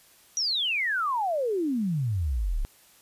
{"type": "exponential sweep", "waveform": "sine", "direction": "down", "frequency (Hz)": [5900, 31.51], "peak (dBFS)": -24, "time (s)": [0.37, 2.65], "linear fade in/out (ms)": 0, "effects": ["white hiss -57 dBFS RMS until 3.01 s", "resampled to 32000 Hz"]}